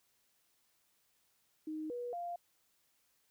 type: tone with pitch steps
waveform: sine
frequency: 310.9 / 485.3 / 696 Hz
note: D#4 / B4 / F5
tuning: -1 / -30 / -6 cents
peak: -38 dBFS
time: 1.67-2.36 s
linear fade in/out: 5 ms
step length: 230 ms
effects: white hiss -75 dBFS RMS until 3.3 s